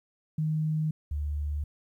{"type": "tone pair in turn", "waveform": "sine", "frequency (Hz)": [155.56, 73.67], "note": ["D#3", "D2"], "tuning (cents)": [0, 6], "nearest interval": "octave + minor second", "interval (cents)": 1294, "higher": "first", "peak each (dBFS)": [-25, -28], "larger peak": "first", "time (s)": [[0.38, 0.91], [1.11, 1.64]], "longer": "neither", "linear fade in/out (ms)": 5, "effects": ["11-bit"]}